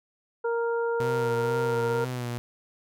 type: harmonic tone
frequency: 466.2 Hz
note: A#4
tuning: in tune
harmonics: 1 / 2 / 3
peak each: -25 / -33 / -35 dBFS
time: 0.44-2.05 s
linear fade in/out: 10 ms
type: tone with vibrato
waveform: sawtooth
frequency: 123.47 Hz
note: B2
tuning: in tune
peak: -26 dBFS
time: 1-2.38 s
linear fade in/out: 0 ms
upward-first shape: sine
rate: 2.1 Hz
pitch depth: 52 cents each way
effects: none